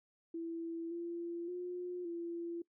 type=tone with pitch steps; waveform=sine; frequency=332.3 / 341.5 / 357.3 / 340.1 Hz; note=E4 / F4 / F4 / F4; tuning=+14 / -39 / +40 / -46 cents; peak=-38 dBFS; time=0.34-2.62 s; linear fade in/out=5 ms; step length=570 ms; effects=noise-tail reverb RT60 0.1 s tail -21 dB re dry